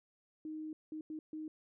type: tone bursts at uneven times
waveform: sine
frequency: 311.1 Hz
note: D#4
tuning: in tune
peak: -40 dBFS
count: 4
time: 0.45-0.73 / 0.92-1.01 / 1.1-1.19 / 1.33-1.48 s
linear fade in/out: 2 ms
effects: none